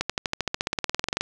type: accelerating click train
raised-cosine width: 0.2 ms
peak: -7 dBFS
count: 21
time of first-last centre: 0.01-1.21 s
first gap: 86 ms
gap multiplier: 0.96
effects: none